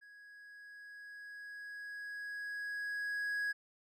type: tone with level ramp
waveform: triangle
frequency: 1661.2 Hz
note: G#6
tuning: in tune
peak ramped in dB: -53 to -31 dBFS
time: 0.01-3.53 s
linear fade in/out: 20 ms
effects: none